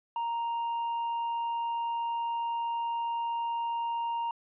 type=tone with tanh clipping; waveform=triangle; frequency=932.3 Hz; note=A#5; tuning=in tune; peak=-30 dBFS; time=0.16-4.31 s; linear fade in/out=2 ms; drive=8 dB; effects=resampled to 8000 Hz